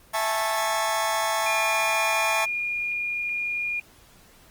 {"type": "chord", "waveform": "sawtooth", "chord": "A major seventh", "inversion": "second", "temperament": "just", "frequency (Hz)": [660, 825, 880, 1100], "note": ["E5", "G#5", "A5", "C#6"], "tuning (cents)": [2, -12, 0, -14], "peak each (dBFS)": [-24, -29, -23, -25], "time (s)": [0.13, 2.46], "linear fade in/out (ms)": 20}
{"type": "tone", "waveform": "sine", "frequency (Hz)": 2424, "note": "D#7", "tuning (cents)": -46, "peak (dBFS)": -25, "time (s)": [1.46, 3.8], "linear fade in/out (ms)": 5}
{"effects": ["pink hiss -54 dBFS RMS until 4.5 s", "Opus 24 kbps"]}